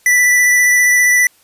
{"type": "tone with vibrato", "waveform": "square", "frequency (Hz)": 1975, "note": "B6", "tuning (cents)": 0, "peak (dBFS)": -9, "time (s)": [0.06, 1.27], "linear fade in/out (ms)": 2, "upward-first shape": "sine", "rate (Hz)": 15, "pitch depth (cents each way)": 13, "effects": ["white hiss -52 dBFS RMS until 1.43 s", "resampled to 32000 Hz"]}